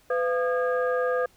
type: tone cluster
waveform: sine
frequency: 503 / 687 / 1221 / 1634 Hz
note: B4 / F5 / D#6 / G#6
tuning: +32 / -29 / -33 / -29 cents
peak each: -23 / -32 / -31 / -32 dBFS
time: 0.1-1.26 s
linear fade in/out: 5 ms
effects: tanh soft clip ceiling -13 dBFS + pink hiss -60 dBFS RMS until 1.36 s